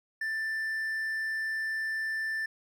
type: tone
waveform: triangle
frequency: 1772 Hz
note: A6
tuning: 12 cents sharp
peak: -28 dBFS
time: 0.21-2.46 s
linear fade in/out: 5 ms
effects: none